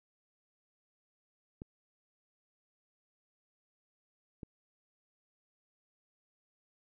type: clicks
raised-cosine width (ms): 3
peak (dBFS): -30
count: 2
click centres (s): 1.619 / 4.432
effects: none